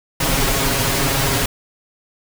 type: noise with comb filter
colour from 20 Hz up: pink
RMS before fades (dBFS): -18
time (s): 0.2-1.46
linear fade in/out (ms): 5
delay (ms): 7.3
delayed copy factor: +0.8
effects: none